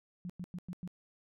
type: tone bursts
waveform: sine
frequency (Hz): 178.1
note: F3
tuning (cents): +34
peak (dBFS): -38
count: 5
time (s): 0.25-0.876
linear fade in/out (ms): 0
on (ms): 46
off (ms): 99
effects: none